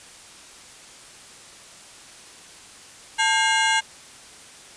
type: ring-modulated tone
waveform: 25% pulse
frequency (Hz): 1244.5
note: D#6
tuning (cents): 0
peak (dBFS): -11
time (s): 3.18-3.81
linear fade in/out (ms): 20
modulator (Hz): 358
effects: white hiss -45 dBFS RMS until 4.76 s + resampled to 22050 Hz